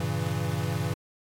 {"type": "chord", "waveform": "square", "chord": "G diminished seventh", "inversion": "none", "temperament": "equal", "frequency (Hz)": [98, 116.54, 138.59, 164.81], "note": ["G2", "Bb2", "Db3", "Fb3"], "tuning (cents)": [0, 0, 0, 0], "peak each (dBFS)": -33, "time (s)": [0, 0.94], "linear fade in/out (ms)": 5, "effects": ["AAC 64 kbps"]}